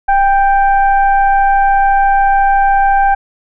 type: tone with frequency modulation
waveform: sine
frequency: 792 Hz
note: G5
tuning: 18 cents sharp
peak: -7 dBFS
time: 0.08-3.15 s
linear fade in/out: 10 ms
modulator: 775 Hz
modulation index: 0.64
effects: none